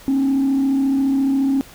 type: tone with frequency modulation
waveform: sine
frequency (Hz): 271.4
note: C#4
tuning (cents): -36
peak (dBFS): -13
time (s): 0.08-1.61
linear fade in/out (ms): 0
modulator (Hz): 34.4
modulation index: 0.35
effects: tanh soft clip ceiling -12 dBFS + pink hiss -43 dBFS RMS until 1.74 s